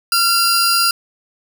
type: tone pair together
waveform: sawtooth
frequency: 1377 / 4847 Hz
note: F6 / D#8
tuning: -25 / -46 cents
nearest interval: octave + minor seventh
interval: 2179 cents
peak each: -12 dBFS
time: 0.12-0.91 s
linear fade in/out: 2 ms
effects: none